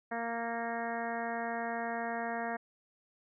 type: harmonic tone with a mistuned harmonic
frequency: 232 Hz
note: A#3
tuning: 8 cents flat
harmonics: 1 / 2 / 3 / 4 / 5 / 6 / 7 / 8 / 9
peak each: -41 / -42 / -37 / -43 / -47 / -47 / -44 / -43 / -52 dBFS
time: 0.11-2.57 s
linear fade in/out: 10 ms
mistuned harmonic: 9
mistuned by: +58 cents
effects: none